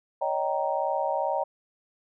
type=chord; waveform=sine; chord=Eb dominant seventh; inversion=third; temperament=just; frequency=560 / 622.3 / 777.8 / 933.4 Hz; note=Db5 / Eb5 / G5 / Bb5; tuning=+18 / 0 / -14 / +2 cents; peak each=-30 dBFS; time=0.21-1.44 s; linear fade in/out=10 ms; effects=none